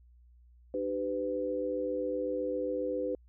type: tone cluster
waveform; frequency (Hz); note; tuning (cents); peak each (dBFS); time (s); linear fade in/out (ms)
sine; 301.1 / 388.7 / 503; D4 / G4 / B4; +43 / -15 / +32; -37 / -37 / -32; 0.74-3.15; 2
effects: added 60 Hz sine -56 dBFS peak until 3.28 s